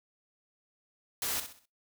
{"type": "noise with echo", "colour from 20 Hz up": "white", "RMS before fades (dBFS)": -33, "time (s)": [1.22, 1.4], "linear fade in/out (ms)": 2, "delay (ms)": 64, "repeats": 4, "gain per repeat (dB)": -9, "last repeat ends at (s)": 1.656, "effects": ["noise-tail reverb RT60 0.2 s tail -19 dB re dry"]}